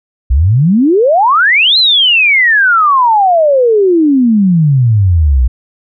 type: exponential two-way sweep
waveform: sine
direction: up then down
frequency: 58.4 to 4186 to 58.4 Hz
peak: -5 dBFS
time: 0.3-5.48 s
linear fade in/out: 10 ms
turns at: 1.78 s
effects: none